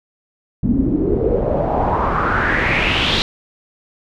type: noise with low-pass filter sweep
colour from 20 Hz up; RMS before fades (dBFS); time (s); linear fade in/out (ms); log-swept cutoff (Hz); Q
pink; -17; 0.63-3.22; 0; 220 to 3800; 4.5
effects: none